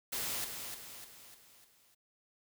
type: noise with echo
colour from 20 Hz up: white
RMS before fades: -37 dBFS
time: 0.12-0.45 s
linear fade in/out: 10 ms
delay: 300 ms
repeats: 5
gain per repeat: -6 dB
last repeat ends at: 1.95 s
effects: none